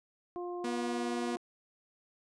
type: harmonic tone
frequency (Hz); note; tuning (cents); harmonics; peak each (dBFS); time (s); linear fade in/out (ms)
353.3; F4; +20; 1 / 2 / 3; -37 / -43 / -47; 0.36-1.37; 0
type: tone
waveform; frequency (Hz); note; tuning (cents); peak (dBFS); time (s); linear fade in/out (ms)
sawtooth; 241.6; B3; -38; -30; 0.64-1.36; 5
effects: resampled to 22050 Hz